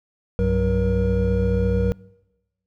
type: tone cluster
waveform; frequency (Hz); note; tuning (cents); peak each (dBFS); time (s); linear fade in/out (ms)
triangle; 65.1 / 99.7 / 186.2 / 475.8; C2 / G2 / F#3 / A#4; -8 / +30 / +11 / +35; -21; 0.39-1.92; 0
effects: noise-tail reverb RT60 1.0 s tail -24 dB re dry